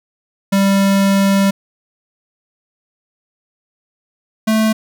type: tone pair in turn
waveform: square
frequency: 196.5 / 219 Hz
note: G3 / A3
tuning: +4 / -8 cents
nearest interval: major second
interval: 188 cents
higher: second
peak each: -11 / -12 dBFS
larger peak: first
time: 0.52-1.51 / 4.47-4.73 s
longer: first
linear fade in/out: 10 ms
effects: none